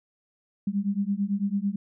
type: beating tone pair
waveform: sine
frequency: 196 / 205 Hz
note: G3 / G#3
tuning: 0 / -22 cents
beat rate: 9 Hz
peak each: -27 dBFS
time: 0.67-1.76 s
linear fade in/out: 5 ms
effects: none